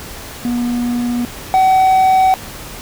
triangle tone pair in turn, 241.5 / 755.9 Hz, B3 / F#5, -39 / +37 cents, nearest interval octave + minor sixth, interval 1976 cents, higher second, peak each -13 / -6 dBFS, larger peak second, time 0.45-1.25 / 1.54-2.34 s, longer neither, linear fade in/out 0 ms, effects pink hiss -31 dBFS RMS until 2.81 s

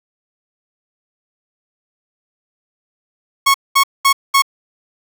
sawtooth tone bursts, 1100 Hz, C#6, 14 cents flat, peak -5 dBFS, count 4, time 3.46-4.422 s, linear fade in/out 10 ms, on 83 ms, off 210 ms, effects none

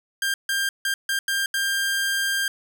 sawtooth tone bursts at uneven times, 1595 Hz, G6, 30 cents sharp, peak -18 dBFS, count 6, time 0.22-0.34 / 0.49-0.69 / 0.85-0.94 / 1.09-1.19 / 1.28-1.46 / 1.54-2.48 s, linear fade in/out 2 ms, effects none

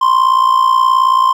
triangle tone with amplitude modulation, 1046.5 Hz, C6, in tune, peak -3 dBFS, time 0.01-1.33 s, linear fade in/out 10 ms, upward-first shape sine, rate 58.7 Hz, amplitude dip 70%, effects none

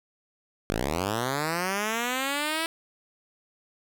5% pulse linear sweep, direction up, 46.25 to 330.7 Hz, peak -15 dBFS, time 0.7-2.66 s, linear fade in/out 0 ms, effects none

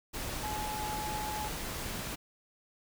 sine tone in noise, 850 Hz, G#5, 40 cents sharp, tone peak -36 dBFS, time 0.42-1.49 s, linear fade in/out 20 ms, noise pink, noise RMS -38 dBFS, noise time 0.13-2.16 s, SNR -1 dB, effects none

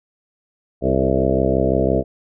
harmonic tone with a mistuned harmonic, 65.9 Hz, C2, 13 cents sharp, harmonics 1 / 2 / 3 / 4 / 5 / 6 / 7 / 8 / 9 / 10, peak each -24 / -24 / -24 / -24 / -24 / -24 / -24 / -24 / -24 / -24 dBFS, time 0.81-2.04 s, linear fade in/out 50 ms, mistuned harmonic 6, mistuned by +28 cents, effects none

